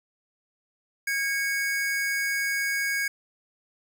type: tone pair together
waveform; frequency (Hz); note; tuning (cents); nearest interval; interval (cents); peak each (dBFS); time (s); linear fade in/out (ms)
square; 1635 / 2221; G#6 / C#7; -28 / +3; perfect fourth; 531; -28 / -29; 1.07-3.08; 5
effects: none